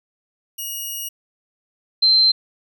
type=tone pair in turn; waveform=5% pulse / sine; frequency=2880 / 4116 Hz; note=F#7 / C8; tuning=-47 / -29 cents; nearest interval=tritone; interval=618 cents; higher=second; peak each=-18 / -11 dBFS; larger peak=second; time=0.58-1.09 / 2.02-2.32 s; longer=first; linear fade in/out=10 ms; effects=none